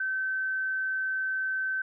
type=tone; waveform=sine; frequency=1538 Hz; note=G6; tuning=33 cents flat; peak=-27 dBFS; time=0-1.82 s; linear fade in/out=5 ms; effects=none